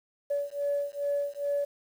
sine beating tone pair, 570 / 572.4 Hz, C#5 / D5, +48 / -45 cents, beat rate 2.4 Hz, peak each -30 dBFS, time 0.3-1.65 s, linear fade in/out 10 ms, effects tanh soft clip ceiling -21 dBFS + 9-bit

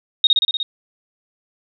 sine tone with echo, 3729 Hz, A#7, in tune, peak -8 dBFS, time 0.24-0.27 s, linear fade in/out 2 ms, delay 60 ms, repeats 6, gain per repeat -2 dB, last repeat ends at 0.63 s, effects none

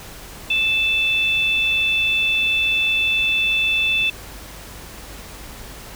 sine tone pair together, 2637 / 3504 Hz, E7 / A7, 0 / -8 cents, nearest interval perfect fourth, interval 492 cents, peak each -17 / -22 dBFS, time 0.5-4.1 s, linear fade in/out 5 ms, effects added 50 Hz sine -41 dBFS peak until 5.95 s + pink hiss -38 dBFS RMS until 5.95 s

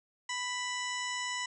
harmonic tone with a mistuned harmonic, 989 Hz, B5, 2 cents sharp, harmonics 1 / 2 / 3 / 4 / 5 / 6 / 7 / 8, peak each -39 / -37 / -41 / -47 / -45 / -49 / -44 / -46 dBFS, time 0.29-1.46 s, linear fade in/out 5 ms, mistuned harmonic 5, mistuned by +120 cents, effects none

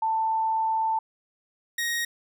sine / sawtooth tone pair in turn, 888 / 1876.7 Hz, A5 / A#6, +16 / +11 cents, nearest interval octave + minor second, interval 1295 cents, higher second, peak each -22 dBFS, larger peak neither, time 0.02-0.99 / 1.78-2.05 s, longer first, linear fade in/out 5 ms, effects none

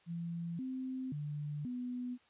sine tone with pitch steps, 169.3 / 259.6 / 147.6 / 247.8 Hz, E3 / C4 / D3 / B3, +46 / -13 / +9 / +6 cents, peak -37 dBFS, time 0.06-2.18 s, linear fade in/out 50 ms, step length 530 ms, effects white hiss -68 dBFS RMS until 2.29 s + resampled to 8000 Hz

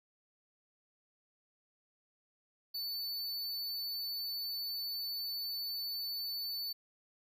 square tone, 4496 Hz, C#8, 24 cents sharp, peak -37 dBFS, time 2.74-6.73 s, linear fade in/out 10 ms, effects none

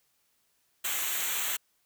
white noise with comb filter, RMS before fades -31 dBFS, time 0.84-1.57 s, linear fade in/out 10 ms, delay 0.2 ms, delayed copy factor -0.8, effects white hiss -72 dBFS RMS until 1.85 s

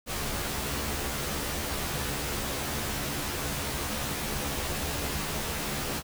pink noise with comb filter, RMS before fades -32 dBFS, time 0.06-6.03 s, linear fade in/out 50 ms, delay 14 ms, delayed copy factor +0.9, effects none

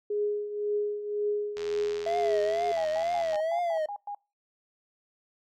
sine tone with tremolo, 415.3 Hz, G#4, in tune, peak -24 dBFS, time 0.1-2.72 s, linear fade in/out 5 ms, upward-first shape triangle, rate 1.9 Hz, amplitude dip 70%
click train, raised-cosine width 0.2 ms, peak -24 dBFS, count 149, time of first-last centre 1.57-3.357 s, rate 82.8 Hz
triangle tone with vibrato, 659.3 Hz, E5, in tune, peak -24 dBFS, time 2.06-3.86 s, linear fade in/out 5 ms, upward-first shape triangle, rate 2.1 Hz, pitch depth 130 cents each way
sine tone bursts, 817 Hz, G#5, 29 cents flat, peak -33 dBFS, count 8, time 2.77-4.148 s, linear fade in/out 2 ms, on 76 ms, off 110 ms
effects noise-tail reverb RT60 0.3 s tail -26 dB re dry

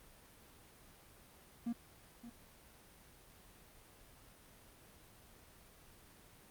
triangle tone with echo, 235.1 Hz, A#3, 15 cents sharp, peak -33 dBFS, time 1.66-1.73 s, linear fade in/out 10 ms, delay 570 ms, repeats 1, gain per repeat -13 dB, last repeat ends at 2.3 s, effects pink hiss -61 dBFS RMS until 6.5 s + Opus 32 kbps

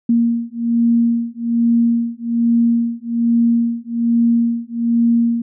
sine beating tone pair, 233.1 / 234.3 Hz, A#3 / A#3, 0 / +9 cents, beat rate 1.2 Hz, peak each -16 dBFS, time 0.09-5.42 s, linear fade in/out 5 ms, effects none

